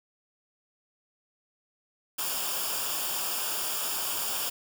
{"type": "noise with comb filter", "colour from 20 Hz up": "white", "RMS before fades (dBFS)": -31, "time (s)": [2.18, 4.5], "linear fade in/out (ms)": 10, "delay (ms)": 0.49, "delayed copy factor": -0.7, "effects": []}